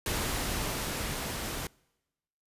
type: noise with level ramp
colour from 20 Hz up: pink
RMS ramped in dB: -31 to -36 dBFS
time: 0.06-1.67 s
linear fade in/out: 2 ms
effects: noise-tail reverb RT60 1.0 s tail -26 dB re dry + resampled to 32000 Hz